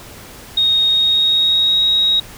sine tone with pitch glide, 3729 to 3792 Hz, A#7 to A#7, 0 to +29 cents, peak -11 dBFS, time 0.57-2.2 s, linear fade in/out 5 ms, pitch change +29 cents, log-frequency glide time 0.88-1.82 s, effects pink hiss -37 dBFS RMS until 2.37 s

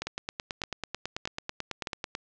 two click trains, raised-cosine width 0.2 ms, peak -15 / -15 dBFS, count 4 / 20, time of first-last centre 0.02-1.872 / 0.07-2.151 s, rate 1.62 / 9.13 Hz, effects low-pass 7000 Hz 12 dB/octave

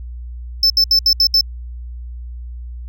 triangle tone bursts at uneven times, 5274 Hz, E8, in tune, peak -8 dBFS, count 6, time 0.63-0.7 / 0.77-0.84 / 0.91-0.99 / 1.06-1.13 / 1.2-1.27 / 1.34-1.41 s, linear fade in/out 2 ms, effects added 60 Hz sine -27 dBFS peak until 2.88 s

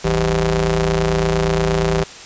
sawtooth ring-modulated tone, 116.54 Hz, A#2, in tune, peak -8 dBFS, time 0.04-2.04 s, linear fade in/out 10 ms, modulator 277 Hz, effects white hiss -36 dBFS RMS until 2.25 s + resampled to 16000 Hz

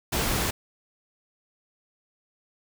pink noise, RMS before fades -26 dBFS, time 0.12-0.51 s, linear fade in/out 10 ms, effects none

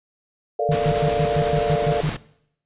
sine chord, Bb major seventh, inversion third, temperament equal, 440 / 466.2 / 587.3 / 698.5 Hz, A4 / Bb4 / D5 / F5, 0 / 0 / 0 / 0 cents, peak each -24 / -27 / -24 / -24 dBFS, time 0.59-2.01 s, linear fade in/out 5 ms
sine tone bursts, 151.5 Hz, D#3, 46 cents flat, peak -18 dBFS, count 9, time 0.69-2.092 s, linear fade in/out 0 ms, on 58 ms, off 110 ms
pink noise with tremolo, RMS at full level -28 dBFS, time 0.71-2.17 s, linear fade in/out 10 ms, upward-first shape triangle, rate 8.2 Hz, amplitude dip 25%
effects noise-tail reverb RT60 0.7 s tail -19 dB re dry + resampled to 8000 Hz

